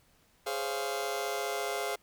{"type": "chord", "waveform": "sawtooth", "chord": "Db major seventh", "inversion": "second", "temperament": "just", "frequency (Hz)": [415.8, 519.7, 554.4, 693], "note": ["Ab4", "C5", "Db5", "F5"], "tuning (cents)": [2, -12, 0, -14], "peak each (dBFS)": [-32, -35, -37, -32], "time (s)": [0.46, 1.96], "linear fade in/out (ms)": 10, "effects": ["pink hiss -66 dBFS RMS until 2.02 s"]}